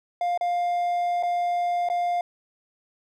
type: tone with dropouts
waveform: triangle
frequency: 703 Hz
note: F5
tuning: 11 cents sharp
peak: -20 dBFS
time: 0.21-2.21 s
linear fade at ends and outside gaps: 2 ms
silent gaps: 0.376-0.41 / 1.227-1.233 / 1.888-1.899 s
effects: none